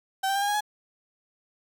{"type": "tone with pitch steps", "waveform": "35% pulse", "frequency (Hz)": [771, 784.5, 798.2, 812.1, 826.3, 840.8], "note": ["G5", "G5", "G5", "G#5", "G#5", "G#5"], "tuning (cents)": [-29, 1, 31, -39, -9, 21], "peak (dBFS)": -22, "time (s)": [0.23, 0.608], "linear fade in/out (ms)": 10, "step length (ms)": 63, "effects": []}